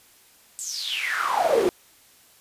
brown noise with high-pass filter sweep, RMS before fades -24 dBFS, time 0.59-1.69 s, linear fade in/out 0 ms, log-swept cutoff 8000 to 340 Hz, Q 9.6, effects white hiss -55 dBFS RMS until 2.4 s + resampled to 32000 Hz

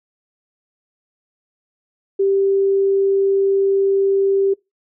sine tone, 392 Hz, G4, in tune, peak -13 dBFS, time 2.19-4.54 s, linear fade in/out 10 ms, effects noise-tail reverb RT60 0.2 s tail -24 dB re dry

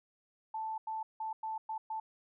sine tone bursts at uneven times, 880 Hz, A5, in tune, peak -35 dBFS, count 6, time 0.54-0.78 / 0.87-1.03 / 1.2-1.33 / 1.43-1.58 / 1.69-1.78 / 1.9-2 s, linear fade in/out 5 ms, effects none

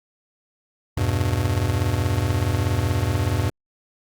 square chord, E minor, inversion none, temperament just, 82.41 / 98.89 / 123.61 Hz, E2 / G2 / B2, 0 / +16 / +2 cents, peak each -26 / -23 / -26 dBFS, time 0.97-3.5 s, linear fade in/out 5 ms, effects Opus 48 kbps

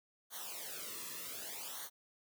white noise with flanger, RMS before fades -45 dBFS, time 0.3-1.9 s, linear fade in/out 50 ms, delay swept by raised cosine 0.39 to 1.34 ms, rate 0.65 Hz, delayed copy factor -0.9, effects none

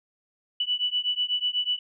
sine beating tone pair, 2960 / 2968.1 Hz, F#7 / F#7, 0 / +5 cents, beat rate 8.1 Hz, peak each -27 dBFS, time 0.6-1.79 s, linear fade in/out 5 ms, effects none

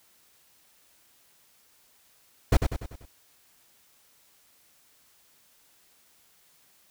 brown noise with echo, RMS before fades -17 dBFS, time 2.52-2.57 s, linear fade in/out 5 ms, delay 97 ms, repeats 5, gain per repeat -6 dB, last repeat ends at 3.055 s, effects white hiss -62 dBFS RMS until 6.9 s

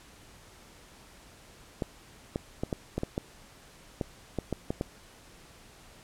clicks, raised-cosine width 2 ms, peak -16 dBFS, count 12, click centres 1.822 / 2.359 / 2.635 / 2.728 / 2.98 / 3.034 / 3.179 / 4.012 / 4.387 / 4.527 / 4.705 / 4.811 s, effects pink hiss -54 dBFS RMS until 6.03 s + low-pass 11000 Hz 12 dB/octave

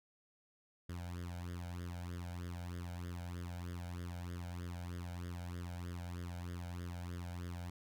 sawtooth tone with flanger, 87.8 Hz, F2, 10 cents sharp, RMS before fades -44 dBFS, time 0.89-7.7 s, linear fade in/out 5 ms, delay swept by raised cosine 0.59 to 1.35 ms, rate 3.2 Hz, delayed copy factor +0.8, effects none

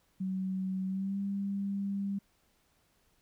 sine tone with pitch glide, 188.6 to 198.43 Hz, F#3 to G3, +33 to +21 cents, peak -31 dBFS, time 0.2-2.19 s, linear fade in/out 10 ms, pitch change +88 cents, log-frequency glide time 0.87-1.19 s, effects pink hiss -71 dBFS RMS until 3.21 s

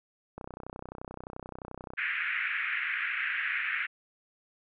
click train, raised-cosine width 1 ms, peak -26 dBFS, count 50, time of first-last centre 0.38-1.936 s, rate 31.5 Hz
pink band-pass noise, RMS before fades -32 dBFS, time 1.97-3.87 s, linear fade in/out 20 ms, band 1500 to 2500 Hz, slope 48 dB/octave
effects none

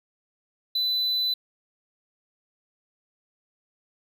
triangle tone, 4000 Hz, B7, 21 cents sharp, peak -21 dBFS, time 0.75-1.34 s, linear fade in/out 5 ms, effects none

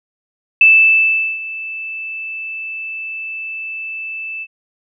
sine tone with ADSR envelope, 2637 Hz, E7, in tune, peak -4 dBFS, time 0.61-4.47 s, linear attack 3 ms, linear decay 770 ms, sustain -19 dB, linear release 48 ms, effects none

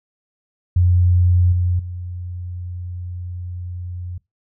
sine tone with level steps, 89 Hz, F2, 33 cents sharp, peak -11 / -15 / -26 dBFS, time 0.76-4.18 s, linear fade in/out 5 ms, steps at 1.52 / 1.79 s, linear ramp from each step 5 ms, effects noise-tail reverb RT60 0.2 s tail -23 dB re dry

